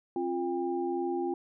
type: tone cluster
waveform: sine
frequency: 266.8 / 349.6 / 800 Hz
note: C4 / F4 / G5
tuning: +34 / +2 / +35 cents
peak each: -36 / -30 / -36 dBFS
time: 0.16-1.34 s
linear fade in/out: 2 ms
effects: none